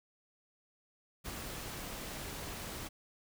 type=noise; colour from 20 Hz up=pink; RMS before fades=-43 dBFS; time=1.24-2.89 s; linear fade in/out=20 ms; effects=none